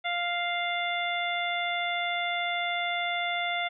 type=harmonic tone; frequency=698.5 Hz; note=F5; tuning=in tune; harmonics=1 / 2 / 3 / 4 / 5; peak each=-31 / -36 / -31 / -41 / -35 dBFS; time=0.04-3.69 s; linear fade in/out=20 ms; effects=none